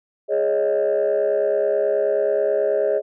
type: chord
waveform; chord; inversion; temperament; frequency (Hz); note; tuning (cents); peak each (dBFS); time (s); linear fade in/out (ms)
sine; Ab suspended fourth; none; just; 415.3 / 553.7 / 623; Ab4 / Db5 / Eb5; 0 / -2 / +2; -20; 0.28-3.02; 50
effects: tanh soft clip ceiling -12 dBFS